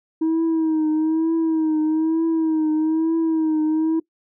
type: tone with vibrato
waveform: sine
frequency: 318.5 Hz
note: D#4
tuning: 41 cents sharp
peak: -14 dBFS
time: 0.21-4 s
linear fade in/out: 10 ms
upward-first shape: triangle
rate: 1.1 Hz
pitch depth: 58 cents each way
effects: noise-tail reverb RT60 0.1 s tail -21 dB re dry + tanh soft clip ceiling -16 dBFS